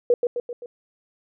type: tone with echo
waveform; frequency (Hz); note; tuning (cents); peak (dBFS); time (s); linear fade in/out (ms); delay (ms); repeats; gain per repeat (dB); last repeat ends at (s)
sine; 483.3; B4; -38; -13; 0.1-0.14; 2; 130; 4; -5; 0.66
effects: none